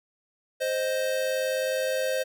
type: tone pair together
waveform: square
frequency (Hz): 523 / 622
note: C5 / D#5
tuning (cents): -1 / -1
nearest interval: minor third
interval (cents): 300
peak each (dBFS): -27 / -31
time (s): 0.6-2.24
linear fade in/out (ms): 20
effects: none